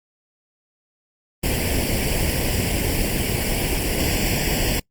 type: noise with comb filter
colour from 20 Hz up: pink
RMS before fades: -21 dBFS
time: 1.43-4.8 s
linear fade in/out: 10 ms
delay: 0.39 ms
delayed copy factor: +0.95
effects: noise-tail reverb RT60 0.1 s tail -25 dB re dry + Opus 24 kbps